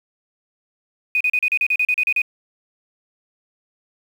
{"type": "tone bursts", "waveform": "sine", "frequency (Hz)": 2489, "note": "D#7", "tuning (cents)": 0, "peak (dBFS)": -15, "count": 12, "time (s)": [1.15, 2.218], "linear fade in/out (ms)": 2, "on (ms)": 56, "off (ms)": 36, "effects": ["7-bit"]}